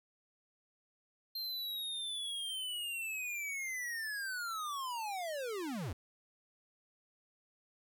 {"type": "linear sweep", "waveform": "square", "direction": "down", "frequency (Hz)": [4186, 69.3], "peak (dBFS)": -38, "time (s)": [1.35, 5.93], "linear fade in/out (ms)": 5, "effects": []}